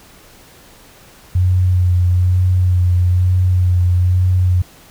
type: tone with vibrato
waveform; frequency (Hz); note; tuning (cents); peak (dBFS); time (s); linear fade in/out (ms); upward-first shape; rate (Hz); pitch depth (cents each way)
sine; 90.4; F#2; -40; -10; 1.35-4.62; 5; sine; 1.1; 23
effects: pink hiss -44 dBFS RMS until 4.9 s